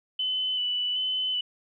sine tone with vibrato, 3000 Hz, F#7, 23 cents sharp, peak -25 dBFS, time 0.19-1.41 s, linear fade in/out 5 ms, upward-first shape square, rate 1.3 Hz, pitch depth 17 cents each way, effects none

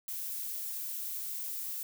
violet noise, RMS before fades -38 dBFS, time 0.08-1.83 s, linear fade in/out 2 ms, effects none

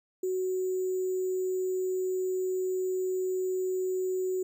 sine tone with sample-and-hold, 371.6 Hz, F#4, 7 cents sharp, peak -27 dBFS, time 0.23-4.43 s, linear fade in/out 5 ms, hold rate 7350 Hz, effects none

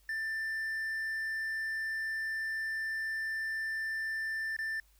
triangle tone with dropouts, 1778 Hz, A6, 18 cents sharp, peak -31 dBFS, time 0.09-4.8 s, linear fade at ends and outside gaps 2 ms, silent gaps 4.566-4.588 s, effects added 50 Hz sine -63 dBFS peak until 4.99 s + white hiss -69 dBFS RMS until 4.99 s

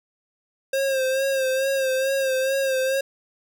square tone with vibrato, 533 Hz, C5, 32 cents sharp, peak -21 dBFS, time 0.73-3.01 s, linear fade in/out 5 ms, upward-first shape sine, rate 2.3 Hz, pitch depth 42 cents each way, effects none

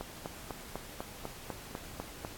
click train, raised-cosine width 1 ms, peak -23 dBFS, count 10, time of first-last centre 0.01-2.249 s, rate 4.02 Hz, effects pink hiss -48 dBFS RMS until 2.37 s + AAC 64 kbps

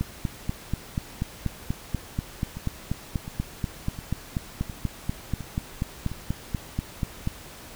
two click trains, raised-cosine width 5 ms, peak -22 / -13 dBFS, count 6 / 31, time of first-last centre 2.57-6.116 / 0.01-7.274 s, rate 1.41 / 4.13 Hz, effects pink hiss -44 dBFS RMS until 7.75 s

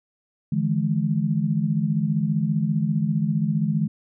sine tone cluster, 150.5 / 165.6 / 211.1 Hz, D3 / E3 / G#3, +43 / +8 / +29 cents, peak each -24 dBFS, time 0.52-3.88 s, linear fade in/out 5 ms, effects none

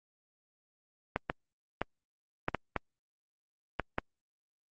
clicks, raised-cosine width 0.5 ms, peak -14 dBFS, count 8, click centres 1.161 / 1.299 / 1.816 / 2.484 / 2.547 / 2.763 / 3.797 / 3.984 s, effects Opus 32 kbps

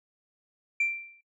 sine tone with exponential decay, 2355 Hz, D7, 4 cents sharp, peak -20 dBFS, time 0.8-1.21 s, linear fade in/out 5 ms, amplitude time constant 89 ms, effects noise-tail reverb RT60 0.1 s tail -22 dB re dry + tanh soft clip ceiling -19 dBFS

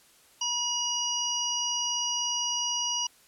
harmonic tone, 963 Hz, B5, 44 cents flat, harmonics 1 / 3 / 5 / 6, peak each -36 / -31 / -36 / -30 dBFS, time 0.41-3.07 s, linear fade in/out 5 ms, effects white hiss -59 dBFS RMS until 3.27 s + low-pass 12000 Hz 12 dB/octave

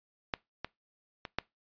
clicks, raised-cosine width 0.3 ms, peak -14 / -19 / -23 / -13 dBFS, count 4, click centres 0.338 / 0.646 / 1.252 / 1.386 s, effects noise-tail reverb RT60 0.2 s tail -23 dB re dry + resampled to 11025 Hz

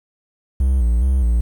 triangle tone with vibrato, 61.74 Hz, B1, in tune, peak -11 dBFS, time 0.6-1.41 s, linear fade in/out 5 ms, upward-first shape square, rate 2.4 Hz, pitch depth 100 cents each way, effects 8-bit

